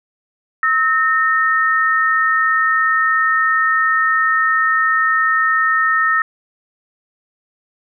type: tone pair together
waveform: sine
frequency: 1293 / 1830.1 Hz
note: E6 / A#6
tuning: -34 / -32 cents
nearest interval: tritone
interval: 602 cents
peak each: -15 dBFS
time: 0.63-6.22 s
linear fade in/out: 2 ms
effects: none